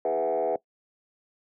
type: tone with frequency modulation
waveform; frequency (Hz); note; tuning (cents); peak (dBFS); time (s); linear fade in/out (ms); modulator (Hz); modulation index
sine; 575; D5; -37; -22; 0.05-0.56; 2; 79.6; 2.3
effects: noise-tail reverb RT60 0.1 s tail -21 dB re dry + tanh soft clip ceiling -19 dBFS